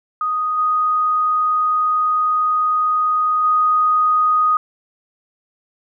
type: tone with level steps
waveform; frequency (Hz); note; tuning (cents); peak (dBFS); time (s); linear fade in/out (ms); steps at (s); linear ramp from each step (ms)
sine; 1244.5; D#6; 0; -17 / -14 / -12; 0.21-4.57; 2; 0.57 / 3.43; 20
effects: none